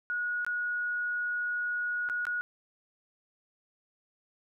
sine tone with dropouts, 1453 Hz, F#6, 32 cents flat, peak -29 dBFS, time 0.1-2.41 s, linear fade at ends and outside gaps 0 ms, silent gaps 0.448-0.465 / 2.089-2.098 / 2.253-2.268 s, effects none

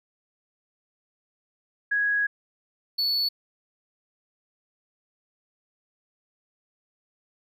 sine / triangle tone pair in turn, 1661.2 / 4435 Hz, G#6 / C#8, 0 / 0 cents, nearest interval octave + perfect fourth, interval 1700 cents, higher second, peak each -21 dBFS, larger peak neither, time 1.91-2.27 / 2.98-3.29 s, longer first, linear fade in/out 10 ms, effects none

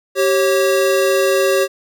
square tone pair together, 387.1 / 546.7 Hz, G4 / C#5, -22 / -24 cents, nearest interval tritone, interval 598 cents, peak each -16 dBFS, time 0.15-1.68 s, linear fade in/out 50 ms, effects none

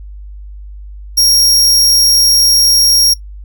sawtooth tone, 5588 Hz, F8, in tune, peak -4 dBFS, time 1.17-3.14 s, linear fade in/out 10 ms, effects noise-tail reverb RT60 0.1 s tail -19 dB re dry + added 50 Hz sine -27 dBFS peak until 3.44 s

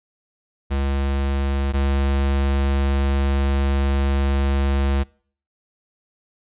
square tone pair in turn, 68.9 / 68.9 Hz, C#2 / C#2, -10 / -10 cents, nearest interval unison, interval 0 cents, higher neither, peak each -20 / -18 dBFS, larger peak second, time 0.7-1.73 / 1.73-5.04 s, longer second, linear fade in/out 20 ms, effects noise-tail reverb RT60 0.5 s tail -24 dB re dry + resampled to 8000 Hz

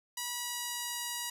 5% pulse tone with pitch glide, 970 to 961.6 Hz, B5 to B5, -31 to -46 cents, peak -23 dBFS, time 0.17-1.3 s, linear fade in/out 5 ms, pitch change -15 cents, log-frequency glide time 0.32-0.99 s, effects none

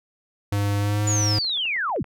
square tone with pitch glide, 101.6 to 104.88 Hz, G#2 to G#2, -38 to +17 cents, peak -21 dBFS, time 0.52-1.39 s, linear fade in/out 5 ms, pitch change +55 cents, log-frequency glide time 0.79-1.04 s
sine linear sweep, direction down, 7040 to 61.9 Hz, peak -22 dBFS, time 1.07-2.03 s, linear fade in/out 5 ms
clicks, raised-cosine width 0.5 ms, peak -31 dBFS, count 11, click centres 1.156 / 1.235 / 1.336 / 1.445 / 1.494 / 1.573 / 1.655 / 1.764 / 1.896 / 1.962 / 2.043 s
effects none

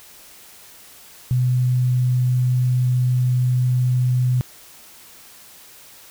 sine tone, 125.6 Hz, B2, 30 cents sharp, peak -15 dBFS, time 1.31-4.41 s, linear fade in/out 0 ms, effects white hiss -45 dBFS RMS until 6.1 s

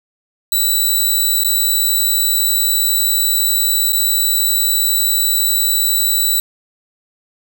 5% pulse tone with dropouts, 3951 Hz, B7, in tune, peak -5 dBFS, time 0.52-6.4 s, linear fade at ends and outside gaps 2 ms, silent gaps 1.437-1.446 / 3.923-3.93 s, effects none

